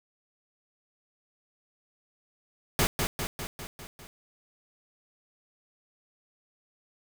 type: noise with echo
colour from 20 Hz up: pink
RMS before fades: -24 dBFS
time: 2.79-2.87 s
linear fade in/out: 0 ms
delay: 200 ms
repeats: 6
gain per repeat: -4 dB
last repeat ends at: 4.07 s
effects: none